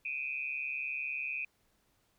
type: tone with amplitude modulation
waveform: sine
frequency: 2489 Hz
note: D#7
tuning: in tune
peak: -30 dBFS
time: 0.05-1.45 s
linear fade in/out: 5 ms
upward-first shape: sine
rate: 140 Hz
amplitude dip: 95%
effects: pink hiss -73 dBFS RMS until 2.18 s